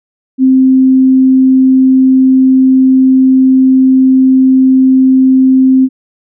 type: tone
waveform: sine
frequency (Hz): 261.6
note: C4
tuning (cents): 0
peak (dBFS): -3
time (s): 0.38-5.89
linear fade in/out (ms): 50
effects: none